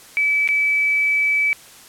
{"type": "tone with dropouts", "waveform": "sine", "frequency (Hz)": 2300, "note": "D7", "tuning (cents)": -37, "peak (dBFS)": -15, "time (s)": [0.17, 1.53], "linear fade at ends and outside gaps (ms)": 0, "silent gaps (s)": [0.476, 0.488], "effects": ["white hiss -44 dBFS RMS until 1.88 s", "low-pass 12000 Hz 12 dB/octave"]}